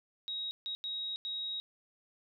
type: tone bursts at uneven times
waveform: sine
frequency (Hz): 3797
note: A#7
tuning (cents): +31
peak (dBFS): -35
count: 4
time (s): 0.28-0.51 / 0.66-0.75 / 0.84-1.16 / 1.25-1.6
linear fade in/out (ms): 0
effects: none